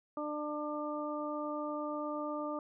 harmonic tone, 298.6 Hz, D4, 29 cents sharp, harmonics 1 / 2 / 3 / 4, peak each -39 / -39 / -45 / -41 dBFS, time 0.17-2.59 s, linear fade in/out 2 ms, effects none

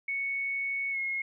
sine tone with pitch glide, 2217 to 2160 Hz, C#7 to C#7, 0 to -45 cents, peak -29 dBFS, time 0.08-1.22 s, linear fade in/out 5 ms, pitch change -45 cents, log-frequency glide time 0.91-0.98 s, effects none

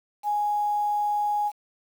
sine tone with quantisation, 830.6 Hz, G#5, in tune, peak -22 dBFS, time 0.23-1.52 s, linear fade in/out 50 ms, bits 8, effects none

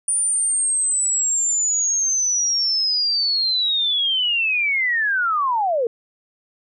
sine linear sweep, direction down, 9397 to 440 Hz, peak -17 dBFS, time 0.08-5.87 s, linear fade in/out 2 ms, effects none

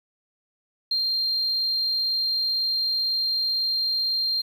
triangle tone with ADSR envelope, 4186 Hz, C8, in tune, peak -17 dBFS, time 0.91-4.42 s, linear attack 6 ms, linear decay 82 ms, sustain -2 dB, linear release 16 ms, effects tanh soft clip ceiling -19 dBFS + 9-bit

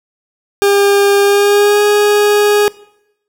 40% pulse tone with pitch glide, 402 to 414.3 Hz, G4 to G#4, +44 to -4 cents, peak -7 dBFS, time 0.62-2.68 s, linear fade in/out 0 ms, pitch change +52 cents, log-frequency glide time 1.23-1.82 s, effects noise-tail reverb RT60 0.8 s tail -21 dB re dry

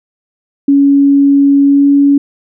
sine tone with pitch glide, 280 to 282.1 Hz, C#4 to C#4, +18 to +30 cents, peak -4 dBFS, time 0.68-2.18 s, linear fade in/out 5 ms, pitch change +12 cents, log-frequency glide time 1.64-1.87 s, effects none

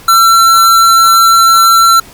square tone, 1349 Hz, E6, 40 cents sharp, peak -4 dBFS, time 0.08-2 s, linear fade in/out 5 ms, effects pink hiss -36 dBFS RMS until 2.13 s + Opus 48 kbps

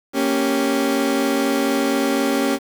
30% pulse chord, G diminished, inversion first, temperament equal, 233.1 / 277.2 / 392 Hz, Bb3 / Db4 / G4, 0 / 0 / 0 cents, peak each -21 / -17 / -21 dBFS, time 0.13-2.59 s, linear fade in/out 50 ms, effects 7-bit

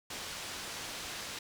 white low-pass noise, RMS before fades -42 dBFS, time 0.1-1.39 s, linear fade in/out 5 ms, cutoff 5800 Hz, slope 12 dB/octave, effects none

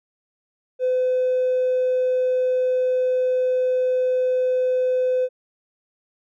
sine tone with hard clipping, 508 Hz, B4, 49 cents sharp, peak -18 dBFS, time 0.79-5.29 s, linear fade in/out 50 ms, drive 1 dB, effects none

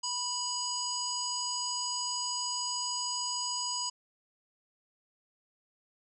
harmonic tone with a mistuned harmonic, 984 Hz, B5, 7 cents flat, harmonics 1 / 3 / 5 / 7 / 8, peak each -38 / -42 / -35 / -37 / -42 dBFS, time 0.03-3.9 s, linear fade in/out 10 ms, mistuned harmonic 7, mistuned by -41 cents, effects none

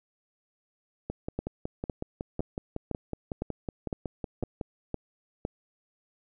two click trains, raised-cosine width 2 ms, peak -19 / -17 dBFS, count 20 / 9, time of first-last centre 1.1-4.612 / 1.39-5.451 s, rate 5.41 / 1.97 Hz, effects none

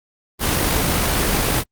pink noise with amplitude modulation, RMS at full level -17 dBFS, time 0.39-1.64 s, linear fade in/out 50 ms, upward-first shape sine, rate 51.3 Hz, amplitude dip 30%, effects Opus 24 kbps

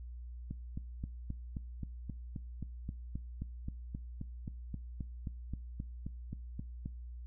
click train, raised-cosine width 5 ms, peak -27 dBFS, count 25, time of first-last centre 0.51-6.859 s, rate 3.78 Hz, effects noise-tail reverb RT60 0.4 s tail -22 dB re dry + added 60 Hz sine -43 dBFS peak until 7.26 s

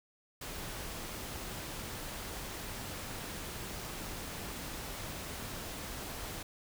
pink noise, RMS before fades -42 dBFS, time 0.41-6.43 s, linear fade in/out 5 ms, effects none

